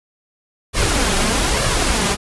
pink noise with flanger, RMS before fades -17 dBFS, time 0.73-2.17 s, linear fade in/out 50 ms, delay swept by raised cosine 1.7 to 5 ms, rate 1.1 Hz, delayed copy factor +0.5, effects resampled to 24000 Hz

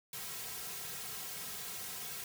white noise with comb filter, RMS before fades -43 dBFS, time 0.13-2.24 s, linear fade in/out 2 ms, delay 3.4 ms, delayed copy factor -1, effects none

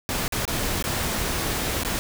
pink noise with dropouts, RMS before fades -26 dBFS, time 0.09-1.99 s, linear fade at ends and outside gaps 0 ms, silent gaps 0.279-0.323 / 0.453-0.478 / 0.825-0.841 / 1.834-1.849 s, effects none

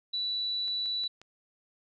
sine tone, 3951 Hz, B7, in tune, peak -29 dBFS, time 0.13-1.08 s, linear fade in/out 10 ms
click train, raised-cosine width 0.2 ms, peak -33 dBFS, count 4, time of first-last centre 0.68-1.216 s, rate 5.6 Hz
effects none

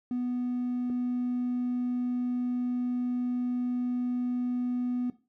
triangle tone pair in turn, 246.9 / 246.9 Hz, B3 / B3, 0 / 0 cents, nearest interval unison, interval 0 cents, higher neither, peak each -25 / -24 dBFS, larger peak second, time 0.11-0.9 / 0.9-5.1 s, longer second, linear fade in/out 2 ms, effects noise-tail reverb RT60 0.3 s tail -17 dB re dry + tanh soft clip ceiling -23 dBFS

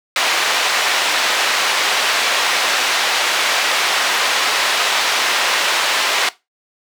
white band-pass noise, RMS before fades -17 dBFS, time 0.16-6.29 s, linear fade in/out 2 ms, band 590 to 3600 Hz, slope 12 dB/octave, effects noise-tail reverb RT60 0.2 s tail -17 dB re dry

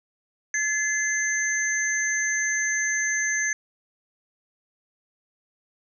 sine tone cluster, 1709 / 2063 / 6240 Hz, G#6 / C7 / G8, +49 / -25 / -9 cents, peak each -25 / -29 / -27 dBFS, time 0.54-3.53 s, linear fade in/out 2 ms, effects none

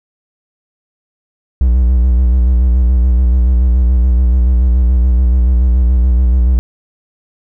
triangle tone with vibrato, 61.74 Hz, B1, in tune, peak -5 dBFS, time 1.61-6.59 s, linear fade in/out 0 ms, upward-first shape square, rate 7 Hz, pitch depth 65 cents each way, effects none

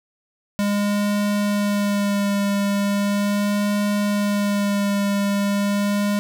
square tone with vibrato, 203.2 Hz, G#3, 38 cents flat, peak -19 dBFS, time 0.59-6.19 s, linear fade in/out 0 ms, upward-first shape sine, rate 0.38 Hz, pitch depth 19 cents each way, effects none

